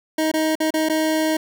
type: tone with dropouts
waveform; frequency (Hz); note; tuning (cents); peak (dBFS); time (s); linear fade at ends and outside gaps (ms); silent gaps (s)
25% pulse; 314.4; D#4; +18; -14; 0.18-1.37; 5; 0.316-0.338 / 0.554-0.602 / 0.706-0.739 / 0.888-0.896
effects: none